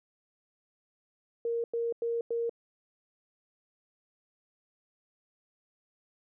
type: tone bursts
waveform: sine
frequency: 466.2 Hz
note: A#4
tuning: in tune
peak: -28 dBFS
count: 4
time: 1.45-2.495 s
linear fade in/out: 2 ms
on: 190 ms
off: 95 ms
effects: none